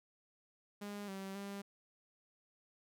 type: tone with pitch steps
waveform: sawtooth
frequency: 204.3 / 193.4 / 199.4 Hz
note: G#3 / G3 / G3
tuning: -28 / -23 / +30 cents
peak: -39 dBFS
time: 0.81-1.62 s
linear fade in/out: 10 ms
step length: 270 ms
effects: none